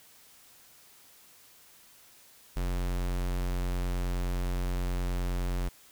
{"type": "tone", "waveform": "square", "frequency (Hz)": 44.79, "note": "F1", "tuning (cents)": 44, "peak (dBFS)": -29, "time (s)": [2.56, 5.69], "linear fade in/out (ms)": 10, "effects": ["white hiss -57 dBFS RMS until 5.91 s"]}